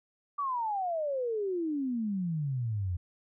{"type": "exponential sweep", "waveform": "sine", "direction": "down", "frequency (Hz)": [1174.7, 85], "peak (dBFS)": -29, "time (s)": [0.38, 2.97], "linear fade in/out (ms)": 10, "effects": []}